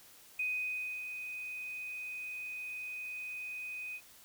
sine tone with ADSR envelope, 2500 Hz, D#7, 8 cents sharp, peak -31 dBFS, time 0.39-4.01 s, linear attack 6 ms, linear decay 630 ms, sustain -8 dB, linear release 60 ms, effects white hiss -58 dBFS RMS until 4.24 s

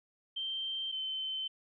sine tone pair in turn, 3136 / 3077 Hz, G7 / G7, 0 / -33 cents, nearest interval unison, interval 33 cents, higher first, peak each -34 / -34 dBFS, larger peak neither, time 0.36-0.92 / 0.92-1.48 s, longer neither, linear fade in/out 10 ms, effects none

